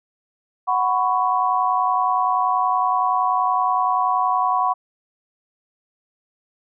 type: chord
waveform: sine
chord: F# suspended fourth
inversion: none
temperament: equal with one note detuned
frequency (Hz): 740 / 998.1 / 1108.7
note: F#5 / B5 / C#6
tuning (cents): 0 / +18 / 0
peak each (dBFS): -21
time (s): 0.67-4.74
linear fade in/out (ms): 20
effects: none